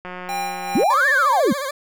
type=click train; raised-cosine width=0.5 ms; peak=-18 dBFS; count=143; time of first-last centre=0.05-0.835 s; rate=181 Hz
type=tone with tremolo; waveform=square; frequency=799 Hz; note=G5; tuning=33 cents sharp; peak=-23 dBFS; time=0.29-0.94 s; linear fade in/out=0 ms; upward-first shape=sine; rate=2.5 Hz; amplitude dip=55%
type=linear two-way sweep; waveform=sine; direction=up then down; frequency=173.3 to 1843 to 173.3 Hz; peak=-14 dBFS; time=0.75-1.53 s; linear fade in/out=5 ms; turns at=1.09 s
type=tone with vibrato; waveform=20% pulse; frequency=554 Hz; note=C#5; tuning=1 cent flat; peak=-19 dBFS; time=0.9-1.71 s; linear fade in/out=5 ms; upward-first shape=sine; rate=14 Hz; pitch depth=100 cents each way
effects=none